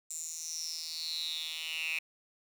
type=tone with high-pass filter sweep; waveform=10% pulse; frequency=160.3 Hz; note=E3; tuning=48 cents flat; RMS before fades=-38 dBFS; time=0.1-1.99 s; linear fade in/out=5 ms; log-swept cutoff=7500 to 2500 Hz; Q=8.8; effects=none